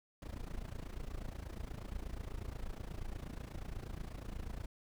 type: noise with amplitude modulation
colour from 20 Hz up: brown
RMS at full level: -40 dBFS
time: 0.22-4.66 s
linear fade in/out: 2 ms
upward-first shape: sine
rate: 28.3 Hz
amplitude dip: 85%
effects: none